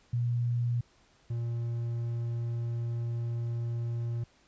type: tone pair in turn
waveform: sine / triangle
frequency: 120 / 117.53 Hz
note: B2 / A#2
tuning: -49 / +15 cents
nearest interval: unison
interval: 36 cents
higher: first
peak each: -26 / -28 dBFS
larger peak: first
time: 0.13-0.81 / 1.3-4.24 s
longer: second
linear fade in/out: 5 ms
effects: pink hiss -64 dBFS RMS until 4.47 s + resampled to 16000 Hz